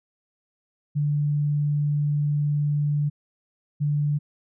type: tone pair in turn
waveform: sine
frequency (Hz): 146.83 / 146.83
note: D3 / D3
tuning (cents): 0 / 0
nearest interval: unison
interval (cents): 0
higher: neither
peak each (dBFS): -20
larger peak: neither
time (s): 0.95-3.1 / 3.8-4.19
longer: first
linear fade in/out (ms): 20
effects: none